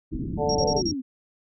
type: low-pass noise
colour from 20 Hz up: white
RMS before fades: -30 dBFS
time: 0.11-0.95 s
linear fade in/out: 20 ms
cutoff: 320 Hz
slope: 48 dB/octave
type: harmonic tone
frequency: 146.83 Hz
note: D3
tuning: in tune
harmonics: 3 / 4 / 5 / 6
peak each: -25 / -27 / -29 / -31 dBFS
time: 0.37-0.82 s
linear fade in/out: 50 ms
type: tone bursts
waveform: sine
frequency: 5588 Hz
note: F8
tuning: in tune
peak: -26 dBFS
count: 5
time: 0.49-0.915 s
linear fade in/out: 5 ms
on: 61 ms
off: 30 ms
type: exponential sweep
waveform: sine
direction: down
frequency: 610 to 247.8 Hz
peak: -27 dBFS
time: 0.56-1.02 s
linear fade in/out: 20 ms
effects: none